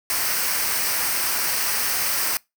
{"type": "noise with comb filter", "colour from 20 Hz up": "white", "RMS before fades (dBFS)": -23, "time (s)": [0.1, 2.37], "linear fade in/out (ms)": 0, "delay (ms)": 0.28, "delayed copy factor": -0.55, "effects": ["noise-tail reverb RT60 0.2 s tail -24 dB re dry"]}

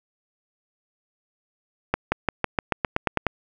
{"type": "accelerating click train", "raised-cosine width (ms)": 0.5, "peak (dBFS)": -5, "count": 11, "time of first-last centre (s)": [1.94, 3.267], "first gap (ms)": 180, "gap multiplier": 0.93, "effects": []}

